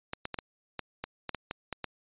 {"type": "clicks", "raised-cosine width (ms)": 0.3, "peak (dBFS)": -18, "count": 11, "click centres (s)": [0.134, 0.254, 0.343, 0.388, 0.793, 1.04, 1.293, 1.347, 1.511, 1.727, 1.843], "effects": ["resampled to 8000 Hz"]}